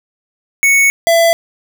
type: tone pair in turn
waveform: square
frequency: 2217 / 669.5 Hz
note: C#7 / E5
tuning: 0 / +27 cents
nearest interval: octave + major sixth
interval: 2073 cents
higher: first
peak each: -8 dBFS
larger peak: neither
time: 0.63-0.9 / 1.07-1.33 s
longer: first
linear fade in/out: 0 ms
effects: none